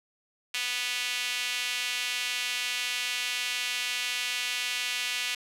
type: tone with high-pass filter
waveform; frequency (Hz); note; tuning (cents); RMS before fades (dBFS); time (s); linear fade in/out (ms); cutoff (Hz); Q
sawtooth; 246.4; B3; -4; -31; 0.54-5.35; 5; 2600; 2
effects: low-pass 12000 Hz 12 dB/octave + 9-bit